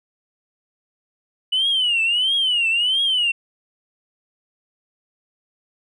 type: tone with vibrato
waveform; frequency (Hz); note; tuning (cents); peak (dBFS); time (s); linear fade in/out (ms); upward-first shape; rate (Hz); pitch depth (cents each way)
sine; 2951; F#7; -5; -15; 1.52-3.32; 10; triangle; 1.5; 200
effects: tanh soft clip ceiling -13 dBFS